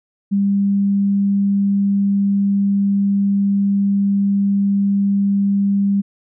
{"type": "tone", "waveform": "sine", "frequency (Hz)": 199.2, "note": "G3", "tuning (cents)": 28, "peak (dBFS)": -13, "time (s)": [0.31, 6.02], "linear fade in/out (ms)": 20, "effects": []}